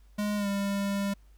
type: tone with pitch glide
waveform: square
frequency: 207.7 to 199.47 Hz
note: G#3 to G3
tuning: 0 to +30 cents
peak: -28 dBFS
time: 0.18-1.14 s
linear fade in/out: 10 ms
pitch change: -70 cents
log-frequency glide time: 0.36-0.48 s
effects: added 50 Hz sine -53 dBFS peak until 1.37 s + pink hiss -69 dBFS RMS until 1.37 s